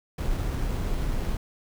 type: noise with sample-and-hold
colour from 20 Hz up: brown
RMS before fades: -27 dBFS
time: 0.18-1.37 s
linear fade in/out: 5 ms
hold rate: 7350 Hz
effects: none